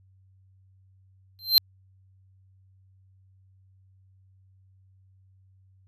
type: tone with exponential growth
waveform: square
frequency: 4134 Hz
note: C8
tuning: 22 cents flat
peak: -11 dBFS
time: 1.39-1.58 s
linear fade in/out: 0 ms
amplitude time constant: 40 ms
effects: added 95 Hz sine -56 dBFS peak until 5.87 s + resampled to 32000 Hz